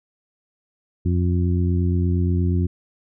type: harmonic tone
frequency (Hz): 88.5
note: F2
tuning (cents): +23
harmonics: 1 / 2 / 3 / 4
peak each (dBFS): -18 / -24 / -28 / -30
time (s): 1.05-2.67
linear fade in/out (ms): 10
effects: none